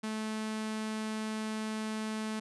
sawtooth tone with notch filter, 217.5 Hz, A3, 20 cents flat, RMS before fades -36 dBFS, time 0.03-2.4 s, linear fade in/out 10 ms, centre 530 Hz, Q 1.9, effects resampled to 24000 Hz

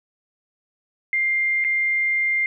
sine tone with dropouts, 2100 Hz, C7, 6 cents sharp, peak -18 dBFS, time 1.13-2.46 s, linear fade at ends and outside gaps 1 ms, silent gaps 1.641-1.647 s, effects none

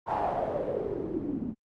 white noise with low-pass filter sweep, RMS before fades -31 dBFS, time 0.06-1.55 s, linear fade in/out 50 ms, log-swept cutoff 910 to 230 Hz, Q 5.2, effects Opus 48 kbps

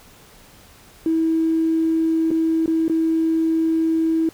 triangle tone with dropouts, 323.9 Hz, E4, 30 cents flat, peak -12 dBFS, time 1.06-4.29 s, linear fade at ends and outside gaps 2 ms, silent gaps 2.306-2.313 / 2.66-2.678 / 2.881-2.897 s, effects tanh soft clip ceiling -14 dBFS + pink hiss -48 dBFS RMS until 4.33 s

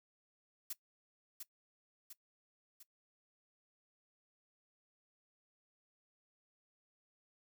blue noise with echo, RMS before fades -41 dBFS, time 0.7-0.73 s, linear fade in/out 5 ms, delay 700 ms, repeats 3, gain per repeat -5 dB, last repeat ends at 2.83 s, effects noise-tail reverb RT60 0.1 s tail -19 dB re dry

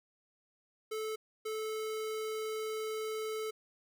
square tone bursts at uneven times, 435.6 Hz, A4, 17 cents flat, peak -36 dBFS, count 2, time 0.91-1.16 / 1.45-3.51 s, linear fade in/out 10 ms, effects none

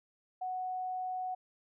sine tone, 740 Hz, F#5, in tune, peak -34 dBFS, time 0.41-1.35 s, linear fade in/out 10 ms, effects none

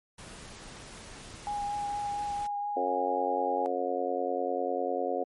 pink noise, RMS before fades -46 dBFS, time 0.18-2.47 s, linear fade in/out 5 ms
sine tone with vibrato, 820 Hz, G#5, 22 cents flat, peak -30 dBFS, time 1.47-3.66 s, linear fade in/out 0 ms, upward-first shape triangle, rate 4.3 Hz, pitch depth 15 cents each way
harmonic tone, 90 Hz, F#2, 47 cents flat, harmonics 3 / 4 / 5 / 6 / 7 / 8, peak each -38 / -37 / -34 / -33 / -39 / -33 dBFS, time 2.76-5.24 s, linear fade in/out 10 ms
effects MP3 48 kbps

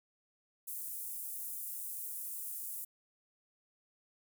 pink high-pass noise, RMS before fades -42 dBFS, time 0.67-2.85 s, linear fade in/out 10 ms, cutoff 10000 Hz, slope 24 dB/octave, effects none

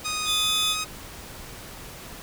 10% pulse tone with pitch glide, 1244.5 to 1258.2 Hz, D#6 to D#6, 0 to +19 cents, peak -18 dBFS, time 0.04-0.85 s, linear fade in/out 20 ms, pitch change +19 cents, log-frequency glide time 0.29-0.53 s
45% pulse tone, 3500 Hz, A7, 10 cents flat, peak -23 dBFS, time 0.25-0.76 s, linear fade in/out 50 ms
effects pink hiss -41 dBFS RMS until 2.22 s

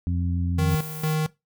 harmonic tone, 87.31 Hz, F2, in tune, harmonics 1 / 2 / 3, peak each -23 / -29 / -33 dBFS, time 0.07-0.75 s, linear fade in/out 0 ms
square tone with tremolo, 155.56 Hz, D#3, in tune, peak -22 dBFS, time 0.58-1.27 s, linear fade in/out 10 ms, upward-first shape square, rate 2.2 Hz, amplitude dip 75%
violet noise, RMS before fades -38 dBFS, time 0.67-1.17 s, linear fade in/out 50 ms
effects noise-tail reverb RT60 0.2 s tail -19 dB re dry

